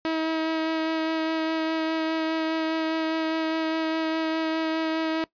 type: tone with vibrato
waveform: sawtooth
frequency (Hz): 320.4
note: E4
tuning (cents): -49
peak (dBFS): -20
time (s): 0.05-5.24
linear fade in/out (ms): 0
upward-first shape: sine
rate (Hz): 4.9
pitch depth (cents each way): 12
effects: noise-tail reverb RT60 0.1 s tail -20 dB re dry + resampled to 11025 Hz